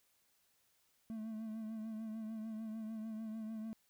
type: tone with vibrato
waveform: triangle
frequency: 220 Hz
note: A3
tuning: in tune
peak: -39 dBFS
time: 1.1-3.73 s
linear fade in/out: 0 ms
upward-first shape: triangle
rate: 6.7 Hz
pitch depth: 47 cents each way
effects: white hiss -75 dBFS RMS until 3.89 s